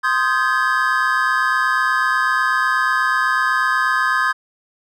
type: chord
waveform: triangle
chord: Ab major seventh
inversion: first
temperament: equal with one note detuned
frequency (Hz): 1046.5 / 1244.5 / 1568 / 1696.1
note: C6 / Eb6 / G6 / Ab6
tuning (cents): 0 / 0 / 0 / +36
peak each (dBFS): -19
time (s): 0.03-4.33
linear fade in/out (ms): 20
effects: none